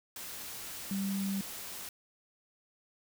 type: tone in noise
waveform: sine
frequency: 196 Hz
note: G3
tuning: in tune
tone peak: -31 dBFS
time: 0.91-1.41 s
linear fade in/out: 2 ms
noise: white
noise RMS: -43 dBFS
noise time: 0.16-1.89 s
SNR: +9 dB
effects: none